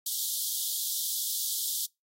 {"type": "high-pass noise", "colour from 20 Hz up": "white", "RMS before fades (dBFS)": -31, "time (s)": [0.06, 1.86], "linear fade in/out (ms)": 5, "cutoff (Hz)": 3200, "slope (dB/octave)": 96, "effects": ["noise-tail reverb RT60 0.2 s tail -25 dB re dry", "AAC 48 kbps"]}